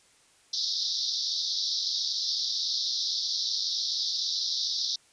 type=band-pass noise; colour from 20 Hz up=white; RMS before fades=-30 dBFS; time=0.53-4.96 s; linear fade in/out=5 ms; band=3600 to 5600 Hz; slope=96 dB/octave; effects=white hiss -61 dBFS RMS until 5.12 s + resampled to 22050 Hz